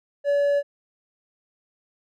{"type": "tone with hard clipping", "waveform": "sine", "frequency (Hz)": 571, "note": "D5", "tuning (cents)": -49, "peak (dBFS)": -19, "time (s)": [0.24, 0.63], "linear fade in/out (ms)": 50, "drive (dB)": 3, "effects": []}